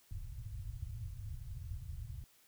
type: low-pass noise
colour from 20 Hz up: white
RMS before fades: -44 dBFS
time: 0.11-2.24 s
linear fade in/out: 2 ms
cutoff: 120 Hz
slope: 48 dB/octave
effects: white hiss -67 dBFS RMS until 2.47 s